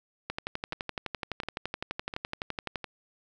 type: two click trains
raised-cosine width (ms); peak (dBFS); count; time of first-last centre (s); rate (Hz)
0.3; -20 / -16; 4 / 30; 0.73-2.843 / 0.3-2.758; 1.42 / 11.8
effects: none